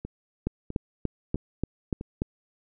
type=two click trains; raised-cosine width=3 ms; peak=-22 / -13 dBFS; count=4 / 7; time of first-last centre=0.05-2.011 / 0.47-2.219 s; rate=1.53 / 3.43 Hz; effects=none